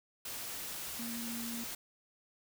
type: tone in noise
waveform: sine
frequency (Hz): 233.1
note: A#3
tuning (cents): 0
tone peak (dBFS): -40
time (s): 0.99-1.64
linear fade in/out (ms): 5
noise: white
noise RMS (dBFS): -42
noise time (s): 0.25-1.75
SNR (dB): -1
effects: none